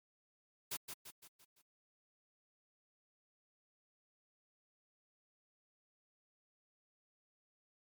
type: noise with echo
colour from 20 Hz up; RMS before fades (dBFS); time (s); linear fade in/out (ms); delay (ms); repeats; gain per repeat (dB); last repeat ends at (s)
white; -40; 0.71-0.77; 10; 170; 5; -6; 1.62
effects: MP3 96 kbps